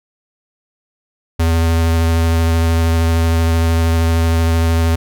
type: tone with vibrato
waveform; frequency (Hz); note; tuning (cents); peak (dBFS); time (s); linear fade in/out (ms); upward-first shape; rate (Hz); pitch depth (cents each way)
square; 82.5; E2; +2; -12; 1.39-4.96; 10; triangle; 13; 16
effects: none